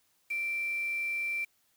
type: tone with quantisation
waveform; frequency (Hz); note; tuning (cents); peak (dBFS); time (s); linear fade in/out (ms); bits
sine; 2349; D7; 0; -30; 0.3-1.45; 10; 8
effects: white hiss -71 dBFS RMS until 1.76 s